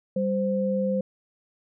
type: tone pair together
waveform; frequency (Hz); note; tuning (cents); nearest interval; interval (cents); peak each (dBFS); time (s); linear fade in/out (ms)
sine; 196 / 519.2; G3 / C5; 0 / -13; octave + perfect fourth; 1687; -25; 0.16-1.01; 5
effects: none